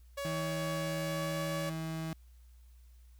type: tone with pitch glide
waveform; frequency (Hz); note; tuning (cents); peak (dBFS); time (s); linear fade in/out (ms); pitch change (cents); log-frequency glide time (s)
sawtooth; 562 to 566.9; C#5 to C#5; +24 to +39; -32; 0.17-1.7; 10; +15; 0.79-1.4
type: tone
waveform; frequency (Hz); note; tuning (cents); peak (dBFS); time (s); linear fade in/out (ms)
35% pulse; 161; E3; -41; -34; 0.25-2.13; 0
effects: added 60 Hz sine -54 dBFS peak until 3.19 s + white hiss -72 dBFS RMS until 3.19 s